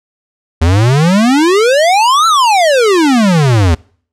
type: exponential two-way sweep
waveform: square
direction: up then down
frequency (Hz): 77.78 to 1363 to 77.78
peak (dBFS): -7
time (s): 0.61-3.75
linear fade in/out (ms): 10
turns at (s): 2.27
effects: noise-tail reverb RT60 0.5 s tail -25 dB re dry + low-pass 8000 Hz 12 dB/octave